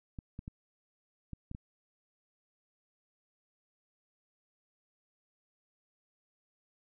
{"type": "clicks", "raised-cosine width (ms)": 5, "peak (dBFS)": -29, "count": 6, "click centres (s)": [0.188, 0.391, 0.479, 1.333, 1.514, 1.549], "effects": []}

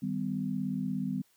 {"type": "chord", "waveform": "sine", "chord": "Eb augmented", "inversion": "none", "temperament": "equal with one note detuned", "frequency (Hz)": [155.56, 196, 252.9], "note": ["Eb3", "G3", "B3"], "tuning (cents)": [0, 0, 41], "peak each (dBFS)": [-37, -33, -34], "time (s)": [0.02, 1.22], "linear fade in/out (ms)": 10, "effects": ["white hiss -68 dBFS RMS until 1.36 s"]}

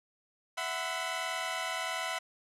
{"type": "chord", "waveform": "15% pulse", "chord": "E suspended second", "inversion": "none", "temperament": "equal with one note detuned", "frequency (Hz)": [659.3, 740, 1009.7], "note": ["E5", "F#5", "B5"], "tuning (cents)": [0, 0, 38], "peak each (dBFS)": -31, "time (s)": [0.57, 2.19], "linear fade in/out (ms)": 10, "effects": ["low-pass 10000 Hz 12 dB/octave"]}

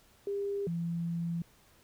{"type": "tone pair in turn", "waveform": "sine", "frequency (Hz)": [401.1, 169.13], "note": ["G4", "E3"], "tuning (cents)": [40, 45], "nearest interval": "octave + minor third", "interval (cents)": 1495, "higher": "first", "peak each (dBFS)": [-31, -31], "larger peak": "neither", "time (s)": [[0.27, 0.67], [0.67, 1.42]], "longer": "second", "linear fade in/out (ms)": 2, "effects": ["pink hiss -63 dBFS RMS until 1.83 s"]}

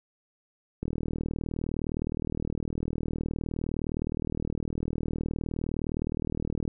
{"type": "click train", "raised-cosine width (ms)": 3, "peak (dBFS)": -18, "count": 232, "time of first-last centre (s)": [0.83, 6.678], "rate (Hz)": 39.5, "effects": []}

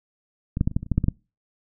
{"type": "clicks", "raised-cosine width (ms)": 5, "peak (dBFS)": [-13, -7, -9, -22, -9, -20, -27, -9, -6, -10, -7], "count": 11, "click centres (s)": [0.571, 0.611, 0.675, 0.714, 0.765, 0.83, 0.864, 0.917, 0.98, 1.041, 1.084], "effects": ["noise-tail reverb RT60 0.3 s tail -25 dB re dry"]}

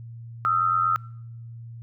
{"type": "tone pair together", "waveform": "sine", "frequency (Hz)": [1255.4, 1344], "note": ["D#6", "E6"], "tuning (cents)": [15, 33], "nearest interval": "minor second", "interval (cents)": 118, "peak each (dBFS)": -22, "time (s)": [0.45, 0.96], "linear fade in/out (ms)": 0, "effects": ["noise-tail reverb RT60 0.8 s tail -26 dB re dry", "added 116 Hz sine -37 dBFS peak until 1.82 s"]}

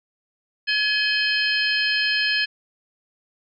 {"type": "harmonic tone with a mistuned harmonic", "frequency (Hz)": 848, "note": "G#5", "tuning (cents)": 36, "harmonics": [2, 3, 4, 5, 6], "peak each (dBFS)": [-23, -25, -26, -27, -28], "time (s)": [0.67, 2.46], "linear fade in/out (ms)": 20, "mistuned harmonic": 4, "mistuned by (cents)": -140, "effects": []}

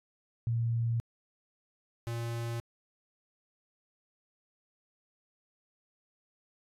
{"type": "tone pair in turn", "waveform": ["sine", "square"], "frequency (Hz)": [116.2, 116.94], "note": ["A#2", "A#2"], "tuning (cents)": [-5, 6], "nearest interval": "unison", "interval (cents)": 11, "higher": "second", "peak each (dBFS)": [-27, -34], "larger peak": "first", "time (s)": [[0.47, 1], [2.07, 2.6]], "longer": "neither", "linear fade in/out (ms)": 0, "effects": ["resampled to 32000 Hz"]}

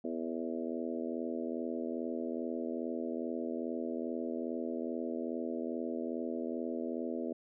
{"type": "harmonic tone with a mistuned harmonic", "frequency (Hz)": 82.41, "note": "E2", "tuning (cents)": 0, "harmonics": [3, 4, 5, 6, 7, 8], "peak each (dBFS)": [-38, -40, -42, -44, -45, -46], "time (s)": [0.04, 7.33], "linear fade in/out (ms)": 5, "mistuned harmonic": 8, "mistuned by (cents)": -16, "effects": []}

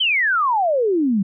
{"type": "exponential sweep", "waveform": "sine", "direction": "down", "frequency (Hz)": [3187, 185], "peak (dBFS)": -15, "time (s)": [0, 1.23], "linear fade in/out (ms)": 10, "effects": []}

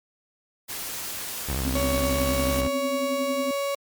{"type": "noise", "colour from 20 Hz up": "white", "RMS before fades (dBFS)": -33, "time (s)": [0.68, 2.62], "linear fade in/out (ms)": 20}
{"type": "tone with vibrato", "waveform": "sawtooth", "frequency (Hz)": 66.9, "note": "C2", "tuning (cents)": 39, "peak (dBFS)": -22, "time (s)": [1.48, 2.68], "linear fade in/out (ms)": 10, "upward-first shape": "square", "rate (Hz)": 12, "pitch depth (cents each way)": 130}
{"type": "tone with tremolo", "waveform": "sine", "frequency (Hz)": 261.6, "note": "C4", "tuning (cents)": 0, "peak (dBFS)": -24, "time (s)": [1.65, 3.51], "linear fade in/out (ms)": 2, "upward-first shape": "triangle", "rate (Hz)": 11, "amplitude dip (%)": 85}
{"type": "tone", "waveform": "35% pulse", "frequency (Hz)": 560, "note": "C#5", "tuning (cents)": 18, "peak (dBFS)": -23, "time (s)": [1.75, 3.75], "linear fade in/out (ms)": 5}
{"effects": ["MP3 96 kbps"]}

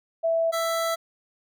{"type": "tone pair in turn", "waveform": ["sine", "25% pulse"], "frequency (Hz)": [659.3, 661.8], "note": ["E5", "E5"], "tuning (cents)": [0, 7], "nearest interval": "unison", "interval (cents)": 7, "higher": "second", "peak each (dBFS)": -20, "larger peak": "neither", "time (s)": [[0.23, 0.52], [0.52, 0.96]], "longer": "second", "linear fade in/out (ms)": 20, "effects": []}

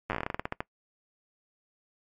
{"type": "slowing click train", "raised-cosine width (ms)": 0.5, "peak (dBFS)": -15, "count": 16, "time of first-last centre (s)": [0.1, 0.605], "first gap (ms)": 9, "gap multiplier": 1.17, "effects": ["noise-tail reverb RT60 0.1 s tail -21 dB re dry", "MP3 96 kbps"]}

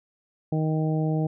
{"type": "harmonic tone", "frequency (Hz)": 156.6, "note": "D#3", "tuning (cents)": 11, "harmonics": [1, 2, 3, 4, 5], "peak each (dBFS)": [-23, -29, -33, -35, -37], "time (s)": [0.52, 1.27], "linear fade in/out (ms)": 5, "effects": []}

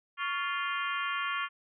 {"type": "harmonic tone with a mistuned harmonic", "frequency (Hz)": 349.4, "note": "F4", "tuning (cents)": 1, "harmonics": [3, 4, 5, 6, 7, 8, 9], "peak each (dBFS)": [-34, -36, -38, -40, -41, -42, -43], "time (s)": [0.17, 1.49], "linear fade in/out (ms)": 50, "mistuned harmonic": 3, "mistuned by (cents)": 110, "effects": []}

